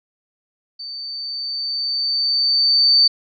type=tone with level ramp; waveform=sine; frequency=4569 Hz; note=D8; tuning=48 cents flat; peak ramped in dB=-29 to -9 dBFS; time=0.79-3.08 s; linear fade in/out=10 ms; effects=none